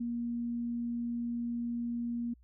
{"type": "tone", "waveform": "sine", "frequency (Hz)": 236.8, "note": "A#3", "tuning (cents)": 27, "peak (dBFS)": -32, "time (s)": [0, 2.34], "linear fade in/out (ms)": 10, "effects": ["added 60 Hz sine -58 dBFS peak until 2.43 s"]}